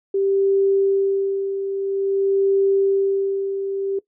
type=tone with tremolo; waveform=sine; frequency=392 Hz; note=G4; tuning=in tune; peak=-14 dBFS; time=0.14-3.99 s; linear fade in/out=5 ms; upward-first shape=sine; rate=0.5 Hz; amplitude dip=60%; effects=noise-tail reverb RT60 0.1 s tail -19 dB re dry